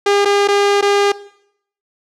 sawtooth tone with dropouts, 404.1 Hz, G#4, 47 cents flat, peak -7 dBFS, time 0.06-1.12 s, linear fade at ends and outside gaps 5 ms, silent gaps 0.249-0.255 / 0.476-0.484 / 0.812-0.824 s, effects noise-tail reverb RT60 0.7 s tail -18 dB re dry + low-pass 6000 Hz 12 dB/octave

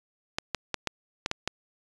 clicks, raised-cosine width 0.2 ms, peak -10 dBFS, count 7, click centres 0.385 / 0.547 / 0.743 / 0.873 / 1.261 / 1.314 / 1.476 s, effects resampled to 22050 Hz

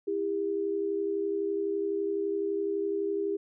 sine tone pair together, 329.2 / 401.1 Hz, E4 / G4, -2 / +40 cents, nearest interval minor third, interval 342 cents, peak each -34 / -28 dBFS, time 0.07-3.37 s, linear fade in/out 10 ms, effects none

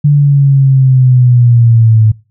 sine linear sweep, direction down, 146.83 to 108.1 Hz, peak -3 dBFS, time 0.04-2.12 s, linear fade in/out 10 ms, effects noise-tail reverb RT60 0.3 s tail -22 dB re dry

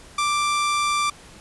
sawtooth tone, 1177 Hz, D6, 3 cents sharp, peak -16 dBFS, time 0.18-1.1 s, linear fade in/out 5 ms, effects pink hiss -46 dBFS RMS until 1.4 s + resampled to 24000 Hz

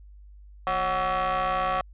30% pulse ring-modulated tone, 193.5 Hz, G3, 22 cents flat, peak -18 dBFS, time 0.67-1.81 s, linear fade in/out 0 ms, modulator 935 Hz, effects added 50 Hz sine -45 dBFS peak until 1.93 s + resampled to 8000 Hz

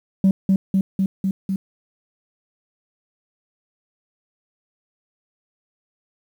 sine tone with echo, 192.3 Hz, G3, 33 cents flat, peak -9 dBFS, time 0.24-0.31 s, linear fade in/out 2 ms, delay 250 ms, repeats 5, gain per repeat -2 dB, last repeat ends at 1.56 s, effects tanh soft clip ceiling -10 dBFS + 8-bit

